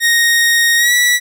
sawtooth tone with pitch glide, 1864.7 to 1948.4 Hz, A#6 to B6, 0 to -24 cents, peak -6 dBFS, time 0-1.2 s, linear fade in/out 50 ms, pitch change +76 cents, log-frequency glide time 0.77-0.93 s, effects none

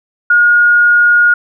sine tone, 1434 Hz, F6, 45 cents sharp, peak -5 dBFS, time 0.3-1.34 s, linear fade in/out 5 ms, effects none

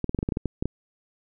clicks, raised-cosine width 3 ms, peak -12 dBFS, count 11, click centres 0.043 / 0.094 / 0.147 / 0.189 / 0.229 / 0.289 / 0.322 / 0.371 / 0.457 / 0.625 / 0.656 s, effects none

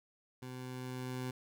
20% pulse tone with level ramp, 127.4 Hz, C3, 46 cents flat, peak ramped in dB -39 to -32 dBFS, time 0.42-1.31 s, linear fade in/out 5 ms, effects none

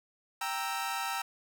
sawtooth chord, E diminished, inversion first, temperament equal, 784 / 932.3 / 1318.5 Hz, G5 / Bb5 / E6, 0 / 0 / 0 cents, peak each -33 dBFS, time 0.41-1.22 s, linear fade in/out 5 ms, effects none

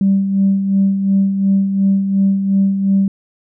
sine tone with tremolo, 195.4 Hz, G3, 5 cents flat, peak -8 dBFS, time 0.01-3.08 s, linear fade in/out 2 ms, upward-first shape sine, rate 2.8 Hz, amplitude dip 55%, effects tanh soft clip ceiling -5 dBFS

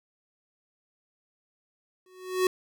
square tone with exponential growth, 370 Hz, F#4, in tune, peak -19 dBFS, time 2.06-2.47 s, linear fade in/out 2 ms, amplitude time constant 88 ms, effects none

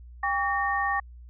sine tone cluster, 798 / 1136 / 1837 Hz, G5 / C#6 / A#6, +31 / +42 / -26 cents, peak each -28 dBFS, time 0.23-1 s, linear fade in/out 5 ms, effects added 60 Hz sine -43 dBFS peak until 1.29 s

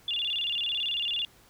sine tone with vibrato, 3122 Hz, G7, 8 cents flat, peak -27 dBFS, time 0.08-1.25 s, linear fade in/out 2 ms, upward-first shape square, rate 18 Hz, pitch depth 180 cents each way, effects pink hiss -58 dBFS RMS until 1.49 s

